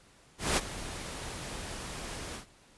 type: noise with ADSR envelope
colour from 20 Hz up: pink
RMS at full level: -25 dBFS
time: 0.38-2.46 s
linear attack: 190 ms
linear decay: 31 ms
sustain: -15 dB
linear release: 110 ms
effects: pink hiss -60 dBFS RMS until 2.77 s + resampled to 24000 Hz